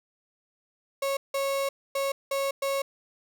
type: tone bursts at uneven times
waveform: 35% pulse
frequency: 550 Hz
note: C#5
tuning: 14 cents flat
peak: -24 dBFS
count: 5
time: 1.02-1.17 / 1.34-1.69 / 1.95-2.12 / 2.31-2.51 / 2.62-2.82 s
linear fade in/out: 5 ms
effects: none